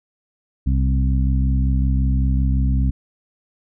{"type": "harmonic tone with a mistuned harmonic", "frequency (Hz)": 65.41, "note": "C2", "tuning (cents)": 0, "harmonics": [1, 2, 3, 4], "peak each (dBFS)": [-16, -22, -26, -28], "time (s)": [0.66, 2.91], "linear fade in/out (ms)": 10, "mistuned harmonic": 1, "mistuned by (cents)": -46, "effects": []}